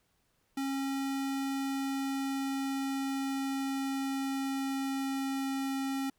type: tone with pitch glide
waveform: square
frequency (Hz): 272.2 to 270.3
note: C#4 to C#4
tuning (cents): -31 to -44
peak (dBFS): -32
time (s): 0.57-6.1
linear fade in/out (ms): 5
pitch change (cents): -13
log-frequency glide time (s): 1.52-5.7
effects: pink hiss -74 dBFS RMS until 6.18 s